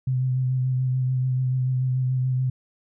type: tone with vibrato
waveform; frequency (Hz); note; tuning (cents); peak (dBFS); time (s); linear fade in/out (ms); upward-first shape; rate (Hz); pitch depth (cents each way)
sine; 128.6; C3; -30; -20; 0.07-2.5; 5; sine; 6.9; 22
effects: none